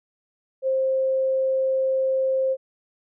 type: tone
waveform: sine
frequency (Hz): 528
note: C5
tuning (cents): +16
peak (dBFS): -19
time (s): 0.62-2.57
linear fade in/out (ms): 50
effects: none